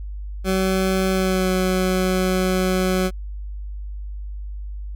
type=tone with pitch glide; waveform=20% pulse; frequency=189.2 to 185.52 Hz; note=F#3 to F#3; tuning=+39 to +5 cents; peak=-13 dBFS; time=0.44-3.11 s; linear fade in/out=50 ms; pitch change=-34 cents; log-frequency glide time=1.1-1.5 s; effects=added 50 Hz sine -28 dBFS peak until 4.95 s